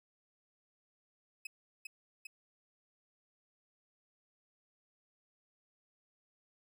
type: tone with echo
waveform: 40% pulse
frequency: 2559 Hz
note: D#7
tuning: 48 cents sharp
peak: -39 dBFS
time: 1.45-1.47 s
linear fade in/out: 5 ms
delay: 400 ms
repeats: 2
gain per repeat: -2 dB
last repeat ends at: 2.27 s
effects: none